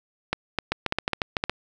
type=clicks; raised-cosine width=0.3 ms; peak=-7 dBFS; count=12; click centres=0.33 / 0.587 / 0.72 / 0.863 / 0.924 / 0.986 / 1.079 / 1.133 / 1.218 / 1.368 / 1.439 / 1.496 s; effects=none